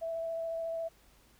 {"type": "tone with vibrato", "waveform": "sine", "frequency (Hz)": 659.3, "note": "E5", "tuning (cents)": 0, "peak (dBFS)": -33, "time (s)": [0.01, 0.89], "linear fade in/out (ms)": 20, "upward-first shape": "square", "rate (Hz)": 14, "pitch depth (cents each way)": 8, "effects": ["added 50 Hz sine -68 dBFS peak until 1.39 s", "pink hiss -64 dBFS RMS until 1.39 s"]}